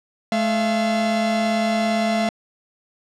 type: tone pair together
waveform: 45% pulse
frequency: 215 / 682.6 Hz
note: A3 / F5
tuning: -40 / -40 cents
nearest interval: octave + minor sixth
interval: 2000 cents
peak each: -21 dBFS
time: 0.32-2.29 s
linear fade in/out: 2 ms
effects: low-pass 6000 Hz 12 dB/octave